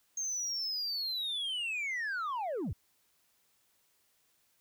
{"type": "linear sweep", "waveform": "sine", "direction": "down", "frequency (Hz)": [6450, 54.6], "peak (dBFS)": -30, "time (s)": [0.17, 2.73], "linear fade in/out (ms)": 5, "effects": ["tanh soft clip ceiling -32 dBFS", "white hiss -72 dBFS RMS until 4.6 s"]}